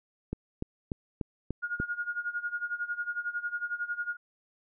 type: click train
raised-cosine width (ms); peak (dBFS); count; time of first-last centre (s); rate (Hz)
3; -19; 6; 0.33-1.801; 3.4
type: tone with tremolo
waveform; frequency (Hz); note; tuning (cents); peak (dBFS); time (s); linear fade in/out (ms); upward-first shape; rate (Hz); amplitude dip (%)
sine; 1430; F6; +41; -28; 1.62-4.17; 20; sine; 11; 85
effects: none